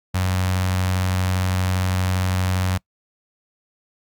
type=tone with notch filter; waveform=sawtooth; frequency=92.5 Hz; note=F#2; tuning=in tune; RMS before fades=-21 dBFS; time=0.14-2.78 s; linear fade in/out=10 ms; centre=350 Hz; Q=0.75; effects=noise-tail reverb RT60 0.1 s tail -25 dB re dry + Opus 48 kbps